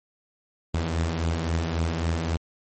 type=beating tone pair; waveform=sawtooth; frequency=79.5 / 83.2 Hz; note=D#2 / E2; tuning=+38 / +17 cents; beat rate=3.7 Hz; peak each=-26 / -21 dBFS; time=0.74-2.37 s; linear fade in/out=5 ms; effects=MP3 32 kbps